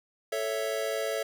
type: chord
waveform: square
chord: A major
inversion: none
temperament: equal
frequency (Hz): 440 / 554.4 / 659.3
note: A4 / C#5 / E5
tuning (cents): 0 / 0 / 0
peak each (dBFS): -34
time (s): 0.32-1.23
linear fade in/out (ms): 5
effects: none